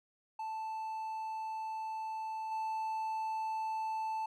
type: tone with level steps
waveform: triangle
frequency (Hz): 880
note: A5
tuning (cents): 0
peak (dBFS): -35 / -32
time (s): 0.39-4.26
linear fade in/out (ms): 5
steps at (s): 2.51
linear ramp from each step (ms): 10
effects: none